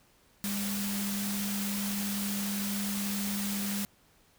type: tone in noise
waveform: sine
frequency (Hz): 201.3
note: G3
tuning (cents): +46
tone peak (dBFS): -32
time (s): 0.44-3.85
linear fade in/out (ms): 0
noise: white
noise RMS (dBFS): -36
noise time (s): 0.44-3.85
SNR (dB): +1
effects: pink hiss -64 dBFS RMS until 4.38 s